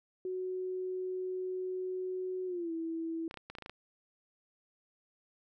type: tone with pitch glide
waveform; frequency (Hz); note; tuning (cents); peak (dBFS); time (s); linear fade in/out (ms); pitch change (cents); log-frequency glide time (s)
sine; 370 to 327.7; F#4 to E4; 0 to -10; -34; 0.25-3.28; 2; -210; 2.46-2.72
type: clicks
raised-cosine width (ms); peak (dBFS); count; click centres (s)
0.3; -28; 9; 3.311 / 3.342 / 3.373 / 3.5 / 3.552 / 3.585 / 3.623 / 3.661 / 3.696
effects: none